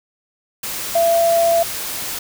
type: tone in noise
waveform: sine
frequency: 674 Hz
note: E5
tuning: 38 cents sharp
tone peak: -12 dBFS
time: 0.95-1.63 s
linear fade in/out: 5 ms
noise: white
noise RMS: -26 dBFS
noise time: 0.63-2.19 s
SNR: +11 dB
effects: none